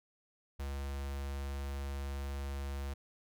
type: tone with notch filter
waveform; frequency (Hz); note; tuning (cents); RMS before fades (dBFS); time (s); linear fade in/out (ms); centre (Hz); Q
square; 69.3; C#2; 0; -39; 0.59-2.94; 10; 260; 1.5
effects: none